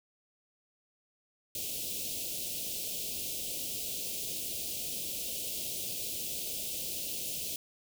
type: band-stop noise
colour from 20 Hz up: white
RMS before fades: -37 dBFS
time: 1.55-7.56 s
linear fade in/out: 2 ms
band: 650 to 2600 Hz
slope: 48 dB/octave
effects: none